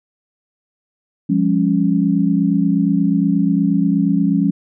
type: chord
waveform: sine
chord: Db major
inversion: first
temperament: equal with one note detuned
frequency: 174.61 / 203 / 277.2 Hz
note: F3 / Ab3 / Db4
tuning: 0 / -39 / 0 cents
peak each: -17 dBFS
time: 1.29-4.51 s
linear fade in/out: 10 ms
effects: none